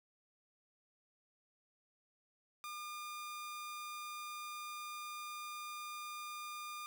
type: tone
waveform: sawtooth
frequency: 1208 Hz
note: D6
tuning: 48 cents sharp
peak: -40 dBFS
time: 2.64-6.86 s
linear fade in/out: 0 ms
effects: none